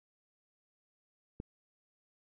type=click; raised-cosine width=3 ms; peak=-27 dBFS; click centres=1.401 s; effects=none